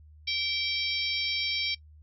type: harmonic tone with a mistuned harmonic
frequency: 772 Hz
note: G5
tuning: 27 cents flat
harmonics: 3 / 4 / 5 / 6 / 7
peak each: -32 / -33 / -34 / -35 / -35 dBFS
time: 0.27-1.75 s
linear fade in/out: 10 ms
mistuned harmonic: 4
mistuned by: +56 cents
effects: noise-tail reverb RT60 0.1 s tail -21 dB re dry + added 76 Hz sine -50 dBFS peak until 2.02 s